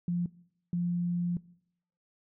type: tone pair in turn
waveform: sine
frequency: 174.61 / 174.61 Hz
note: F3 / F3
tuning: 0 / 0 cents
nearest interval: unison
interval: 0 cents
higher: neither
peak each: -27 dBFS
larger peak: neither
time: 0.08-0.26 / 0.73-1.37 s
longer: second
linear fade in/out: 2 ms
effects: noise-tail reverb RT60 0.7 s tail -21 dB re dry